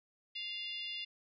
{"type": "harmonic tone", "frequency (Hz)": 698.5, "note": "F5", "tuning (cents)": 0, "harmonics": [3, 4, 5, 6, 7], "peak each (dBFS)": [-50, -41, -45, -53, -48], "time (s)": [0.35, 1.05], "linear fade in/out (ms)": 10, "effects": []}